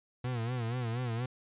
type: tone with vibrato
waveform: 40% pulse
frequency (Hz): 119.8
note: A#2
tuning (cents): +48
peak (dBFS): -31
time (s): 0.24-1.26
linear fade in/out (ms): 5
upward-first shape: sine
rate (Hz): 4.2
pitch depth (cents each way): 110
effects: resampled to 8000 Hz